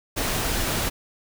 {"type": "noise", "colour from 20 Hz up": "pink", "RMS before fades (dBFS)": -25, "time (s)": [0.16, 0.9], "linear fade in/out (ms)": 20, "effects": []}